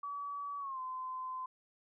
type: tone with pitch glide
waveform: sine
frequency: 1142 to 1029.2 Hz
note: D6 to C6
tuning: -49 to -29 cents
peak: -38 dBFS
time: 0.03-1.46 s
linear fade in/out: 5 ms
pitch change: -180 cents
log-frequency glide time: 0.59-0.8 s
effects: none